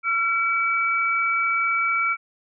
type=tone pair together; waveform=sine; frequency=1362.2 / 2291 Hz; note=F6 / D7; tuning=-44 / -44 cents; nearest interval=major sixth; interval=900 cents; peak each=-22 dBFS; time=0.03-2.17 s; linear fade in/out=50 ms; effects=none